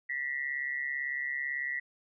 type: tone with amplitude modulation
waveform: sine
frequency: 1939 Hz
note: B6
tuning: 32 cents flat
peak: -28 dBFS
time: 0.09-1.8 s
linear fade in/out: 10 ms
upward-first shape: sine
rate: 138 Hz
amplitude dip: 75%
effects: none